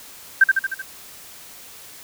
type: tone with echo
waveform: sine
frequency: 1568 Hz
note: G6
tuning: in tune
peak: -7 dBFS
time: 0.41-0.44 s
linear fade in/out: 5 ms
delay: 76 ms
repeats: 5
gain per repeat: -4 dB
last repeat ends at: 0.82 s
effects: white hiss -42 dBFS RMS until 2.03 s